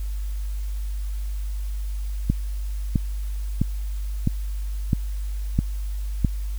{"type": "click train", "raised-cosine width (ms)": 5, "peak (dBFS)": -6, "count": 7, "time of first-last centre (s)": [2.3, 6.247], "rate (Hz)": 1.52, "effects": ["added 50 Hz sine -25 dBFS peak until 6.58 s", "white hiss -49 dBFS RMS until 6.58 s"]}